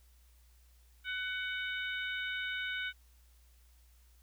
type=harmonic tone with a mistuned harmonic; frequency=748 Hz; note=F#5; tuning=19 cents sharp; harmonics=2 / 3 / 4 / 5; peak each=-37 / -41 / -43 / -45 dBFS; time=1.04-2.93 s; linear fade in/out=50 ms; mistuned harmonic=5; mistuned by=-21 cents; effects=added 60 Hz sine -60 dBFS peak until 4.22 s + white hiss -70 dBFS RMS until 4.22 s